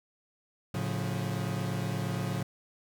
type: chord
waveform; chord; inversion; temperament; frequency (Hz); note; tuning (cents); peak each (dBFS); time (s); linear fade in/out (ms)
40% pulse; A augmented; none; equal with one note detuned; 110 / 138.59 / 178.39; A2 / C#3 / E#3; 0 / 0 / +37; -34; 0.74-2.43; 5
effects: none